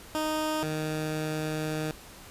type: tone pair in turn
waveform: 15% pulse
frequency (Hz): 310 / 155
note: D#4 / D#3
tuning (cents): -6 / -6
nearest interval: octave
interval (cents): 1200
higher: first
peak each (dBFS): -21 / -23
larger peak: first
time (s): 0.15-0.63 / 0.63-1.91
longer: second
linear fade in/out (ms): 0
effects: pink hiss -48 dBFS RMS until 2.3 s + resampled to 32000 Hz